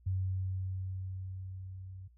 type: tone with level ramp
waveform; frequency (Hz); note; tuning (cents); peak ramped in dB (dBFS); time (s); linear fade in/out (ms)
sine; 94; F#2; +28; -29 to -44; 0.06-2.08; 10
effects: added 60 Hz sine -59 dBFS peak until 2.17 s